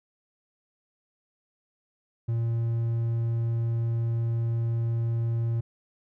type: tone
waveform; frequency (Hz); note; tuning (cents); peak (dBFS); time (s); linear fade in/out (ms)
triangle; 115.7; A#2; -13; -22; 2.28-5.61; 10
effects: none